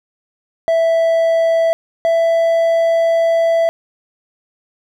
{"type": "tone pair in turn", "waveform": "triangle", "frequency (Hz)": [659.3, 663.5], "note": ["E5", "E5"], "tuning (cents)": [0, 11], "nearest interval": "unison", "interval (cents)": 11, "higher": "second", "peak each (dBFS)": -9, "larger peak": "neither", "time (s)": [[0.68, 1.73], [2.05, 3.69]], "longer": "second", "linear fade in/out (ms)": 0, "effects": []}